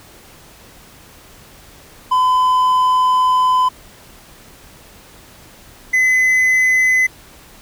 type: tone pair in turn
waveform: triangle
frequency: 1013 / 2026 Hz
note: B5 / B6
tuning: +44 / +44 cents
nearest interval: octave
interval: 1200 cents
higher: second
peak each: -9 dBFS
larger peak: neither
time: 2.11-3.69 / 5.93-7.07 s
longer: first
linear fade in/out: 10 ms
effects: pink hiss -43 dBFS RMS until 7.61 s